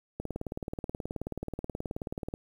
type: click train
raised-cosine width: 2 ms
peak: -21 dBFS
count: 41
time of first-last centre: 0.2-2.339 s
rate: 18.7 Hz
effects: 9-bit